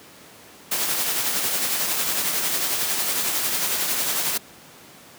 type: noise with tremolo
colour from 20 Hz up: white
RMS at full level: -22 dBFS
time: 0.71-4.38 s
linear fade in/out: 10 ms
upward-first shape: triangle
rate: 11 Hz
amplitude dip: 40%
effects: pink hiss -46 dBFS RMS until 5.18 s + high-pass 150 Hz 12 dB/octave